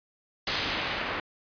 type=noise with low-pass filter sweep; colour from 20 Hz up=white; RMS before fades=-31 dBFS; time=0.47-1.2 s; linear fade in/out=2 ms; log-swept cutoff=4400 to 1900 Hz; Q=1; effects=resampled to 11025 Hz